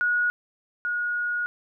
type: tone pair in turn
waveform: sine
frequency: 1453 / 1445 Hz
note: F#6 / F#6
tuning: -32 / -41 cents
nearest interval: unison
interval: 9 cents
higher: first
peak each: -20 / -24 dBFS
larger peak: first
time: 0.01-0.3 / 0.85-1.46 s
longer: second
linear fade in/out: 0 ms
effects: none